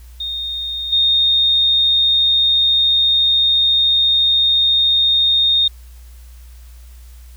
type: tone with level steps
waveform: sine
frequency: 3683 Hz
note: A#7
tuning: 22 cents flat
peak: -21 / -11 dBFS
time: 0.2-5.68 s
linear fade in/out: 5 ms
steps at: 0.92 s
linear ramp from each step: 10 ms
effects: added 60 Hz sine -36 dBFS peak until 7.36 s + white hiss -51 dBFS RMS until 7.36 s